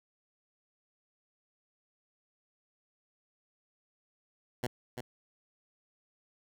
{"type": "tone with echo", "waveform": "10% pulse", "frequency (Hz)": 123.47, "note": "B2", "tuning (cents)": 0, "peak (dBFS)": -23, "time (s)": [4.63, 4.67], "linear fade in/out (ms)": 5, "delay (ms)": 340, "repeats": 1, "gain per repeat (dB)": -7, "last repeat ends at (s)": 5.01, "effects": []}